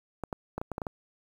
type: clicks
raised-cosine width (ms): 1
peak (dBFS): -19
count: 8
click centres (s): 0.237 / 0.328 / 0.58 / 0.615 / 0.717 / 0.781 / 0.818 / 0.868
effects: 8-bit